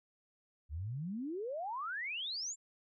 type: exponential sweep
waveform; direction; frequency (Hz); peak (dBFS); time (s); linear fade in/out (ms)
sine; up; 68.5 to 7500; -37; 0.69-2.56; 50
effects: none